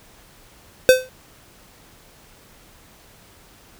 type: tone with exponential decay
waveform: square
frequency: 513 Hz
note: C5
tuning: 34 cents flat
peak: -5 dBFS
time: 0.89-1.09 s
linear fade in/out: 0 ms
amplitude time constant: 42 ms
effects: pink hiss -50 dBFS RMS until 3.79 s